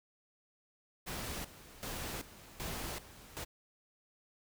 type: noise with tremolo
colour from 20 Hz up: pink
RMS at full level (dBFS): -41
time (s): 1.06-3.45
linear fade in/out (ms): 20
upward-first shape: square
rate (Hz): 1.3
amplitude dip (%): 80
effects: none